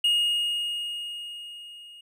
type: tone with level ramp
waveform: triangle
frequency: 2862 Hz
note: F7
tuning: 42 cents sharp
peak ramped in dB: -17 to -43 dBFS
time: 0.04-2.01 s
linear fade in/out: 5 ms
effects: none